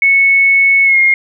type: tone with pitch glide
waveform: sine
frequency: 2206 to 2138 Hz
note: C#7 to C7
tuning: -9 to +37 cents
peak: -6 dBFS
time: 0.02-1.14 s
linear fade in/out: 2 ms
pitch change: -54 cents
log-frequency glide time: 0.84-0.98 s
effects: none